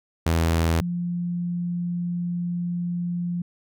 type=tone pair in turn; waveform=sawtooth / sine; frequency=82.41 / 174.62 Hz; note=E2 / F3; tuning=0 / 0 cents; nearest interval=octave + minor second; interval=1300 cents; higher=second; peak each=-15 / -24 dBFS; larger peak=first; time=0.26-0.81 / 0.81-3.42 s; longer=second; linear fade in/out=5 ms; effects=none